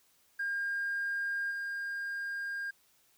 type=tone with level steps; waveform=triangle; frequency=1610 Hz; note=G6; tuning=46 cents sharp; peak=-28 / -32 dBFS; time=0.39-2.71 s; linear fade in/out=10 ms; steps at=1.5 s; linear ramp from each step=20 ms; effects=tanh soft clip ceiling -28 dBFS + white hiss -68 dBFS RMS until 3.17 s